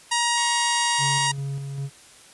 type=harmonic tone; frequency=946 Hz; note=A#5; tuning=25 cents sharp; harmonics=1 / 2 / 3 / 4 / 5 / 6 / 7 / 8 / 9 / 10; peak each=-24 / -27 / -29 / -30 / -31 / -32 / -32 / -33 / -34 / -34 dBFS; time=0.11-1.32 s; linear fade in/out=10 ms
type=tone with vibrato; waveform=10% pulse; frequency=1097 Hz; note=C#6; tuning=18 cents flat; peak=-27 dBFS; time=0.37-1.27 s; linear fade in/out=5 ms; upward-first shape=sine; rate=7.4 Hz; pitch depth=14 cents each way
type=tone with tremolo; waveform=triangle; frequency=138.59 Hz; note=C#3; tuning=in tune; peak=-24 dBFS; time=0.98-1.9 s; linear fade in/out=50 ms; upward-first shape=square; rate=2.5 Hz; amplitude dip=35%
effects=white hiss -49 dBFS RMS until 2.33 s + resampled to 24000 Hz

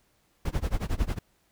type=noise with tremolo; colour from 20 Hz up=brown; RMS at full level=-25 dBFS; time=0.45-1.19 s; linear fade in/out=5 ms; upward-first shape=sine; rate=11 Hz; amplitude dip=95%; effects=pink hiss -68 dBFS RMS until 1.51 s

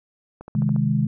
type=click train; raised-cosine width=1 ms; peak=-24 dBFS; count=6; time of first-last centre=0.41-0.762 s; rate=14.2 Hz
type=chord; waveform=sine; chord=Ab major; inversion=first; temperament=equal; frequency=130.81 / 155.56 / 207.7 Hz; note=C3 / Eb3 / Ab3; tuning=0 / 0 / 0 cents; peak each=-22 dBFS; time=0.55-1.07 s; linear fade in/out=5 ms
effects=none

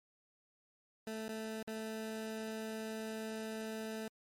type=tone with dropouts; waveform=20% pulse; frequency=220 Hz; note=A3; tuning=in tune; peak=-35 dBFS; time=1.07-4.08 s; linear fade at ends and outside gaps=2 ms; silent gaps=1.282-1.29 / 1.627-1.675 s; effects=MP3 64 kbps

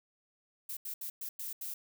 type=noise bursts at uneven times; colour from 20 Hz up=violet; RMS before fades=-40 dBFS; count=6; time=0.69-0.77 / 0.85-0.94 / 1.01-1.1 / 1.21-1.29 / 1.39-1.53 / 1.61-1.74 s; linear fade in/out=5 ms; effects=none

